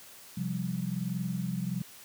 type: chord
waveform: sine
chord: C suspended fourth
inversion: none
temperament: equal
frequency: 130.81 / 174.61 / 196 Hz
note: C3 / F3 / G3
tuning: 0 / 0 / 0 cents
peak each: -36 / -33 / -35 dBFS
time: 0.37-1.82 s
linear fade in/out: 5 ms
effects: white hiss -51 dBFS RMS until 2.04 s + high-pass 60 Hz 12 dB/octave